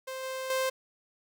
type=tone with level steps; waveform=sawtooth; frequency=523.3 Hz; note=C5; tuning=in tune; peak=-32 / -30 / -23 dBFS; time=0.07-0.7 s; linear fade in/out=10 ms; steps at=0.23 / 0.5 s; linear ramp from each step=2 ms; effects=none